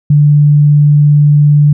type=tone; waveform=sine; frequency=147.1 Hz; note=D3; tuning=3 cents sharp; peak=-3 dBFS; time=0.1-1.73 s; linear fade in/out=5 ms; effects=none